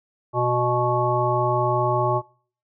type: harmonic tone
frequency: 122.6 Hz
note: B2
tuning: 12 cents flat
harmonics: 1 / 3 / 5 / 7 / 9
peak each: -25 / -25 / -25 / -25 / -25 dBFS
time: 0.33-2.22 s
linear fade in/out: 50 ms
effects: noise-tail reverb RT60 0.5 s tail -25 dB re dry